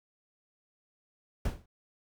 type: noise with exponential decay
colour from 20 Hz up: brown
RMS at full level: -26 dBFS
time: 1.45-1.66 s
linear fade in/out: 5 ms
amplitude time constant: 45 ms
effects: none